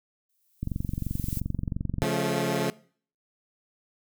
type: noise with exponential growth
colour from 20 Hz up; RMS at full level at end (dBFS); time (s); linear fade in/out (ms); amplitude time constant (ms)
violet; -35; 0.29-1.4; 5; 240
type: click train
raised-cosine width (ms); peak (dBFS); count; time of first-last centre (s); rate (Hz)
5; -17; 33; 0.63-2.027; 22.9
type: chord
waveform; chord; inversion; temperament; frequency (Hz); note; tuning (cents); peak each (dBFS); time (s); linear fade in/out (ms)
15% pulse; Db augmented; none; equal with one note detuned; 138.59 / 174.61 / 216.2; Db3 / F3 / A3; 0 / 0 / -30; -23; 2.02-2.7; 0
effects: noise-tail reverb RT60 0.5 s tail -21 dB re dry